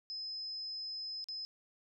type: tone with dropouts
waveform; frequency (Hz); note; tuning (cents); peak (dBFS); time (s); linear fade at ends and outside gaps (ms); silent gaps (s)
sine; 5100; D#8; +42; -39; 0.1-1.45; 0; 1.242-1.286
effects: none